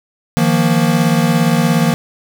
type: chord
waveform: square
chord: Eb suspended second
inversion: none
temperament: equal with one note detuned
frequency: 157.46 / 174.61 / 233.1 Hz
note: Eb3 / F3 / Bb3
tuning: +21 / 0 / 0 cents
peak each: -16 dBFS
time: 0.37-1.94 s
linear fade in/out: 0 ms
effects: none